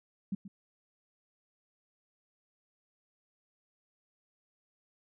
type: tone with echo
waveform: sine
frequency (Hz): 196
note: G3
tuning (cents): 0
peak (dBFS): -30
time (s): 0.32-0.35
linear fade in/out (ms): 5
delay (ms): 130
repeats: 1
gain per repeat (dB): -13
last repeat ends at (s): 0.48
effects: none